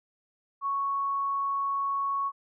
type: tone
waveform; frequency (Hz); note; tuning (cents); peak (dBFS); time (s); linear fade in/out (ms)
sine; 1108.7; C#6; 0; -26; 0.61-2.32; 50
effects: none